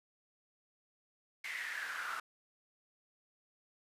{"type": "noise with high-pass filter sweep", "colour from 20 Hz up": "brown", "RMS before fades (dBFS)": -41, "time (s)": [1.44, 2.2], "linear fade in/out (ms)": 5, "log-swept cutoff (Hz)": [2100, 1300], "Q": 7.2, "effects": ["resampled to 32000 Hz"]}